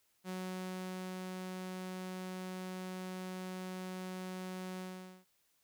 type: tone with ADSR envelope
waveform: sawtooth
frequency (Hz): 185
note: F#3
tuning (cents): 0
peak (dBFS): -35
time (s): 0.24-5.25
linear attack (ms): 53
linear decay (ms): 900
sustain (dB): -2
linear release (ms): 460
effects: white hiss -75 dBFS RMS until 5.63 s